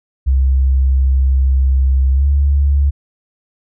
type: tone with pitch glide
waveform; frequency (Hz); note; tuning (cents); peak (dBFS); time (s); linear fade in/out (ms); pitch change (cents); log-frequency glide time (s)
sine; 66.2 to 70.54; C2 to C#2; +21 to +31; -9; 0.26-2.91; 20; +110; 2.13-2.26
effects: none